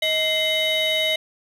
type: tone cluster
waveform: triangle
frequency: 630 / 2094 / 3004 / 3779 Hz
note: D#5 / C7 / F#7 / A#7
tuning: +21 / +1 / +26 / +23 cents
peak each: -22 dBFS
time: 0.02-1.16 s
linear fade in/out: 5 ms
effects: tanh soft clip ceiling -12 dBFS